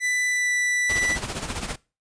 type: tone with pitch glide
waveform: 45% pulse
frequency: 1989 to 1973 Hz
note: B6 to B6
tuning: +12 to -2 cents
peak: -21 dBFS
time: 0-1.18 s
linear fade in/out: 50 ms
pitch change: -14 cents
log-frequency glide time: 0.27-0.52 s
type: noise with tremolo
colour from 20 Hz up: pink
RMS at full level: -28 dBFS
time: 0.89-1.76 s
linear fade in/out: 10 ms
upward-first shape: sine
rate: 15 Hz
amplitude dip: 65%
effects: noise-tail reverb RT60 0.3 s tail -22 dB re dry + resampled to 22050 Hz